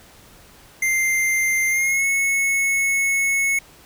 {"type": "tone with pitch glide", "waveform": "square", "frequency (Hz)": [2093, 2197], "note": ["C7", "C#7"], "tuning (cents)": [0, -16], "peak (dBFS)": -18, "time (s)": [0.82, 3.59], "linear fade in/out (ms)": 5, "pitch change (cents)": 84, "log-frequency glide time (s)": [1.68, 2.06], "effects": ["pink hiss -48 dBFS RMS until 3.85 s"]}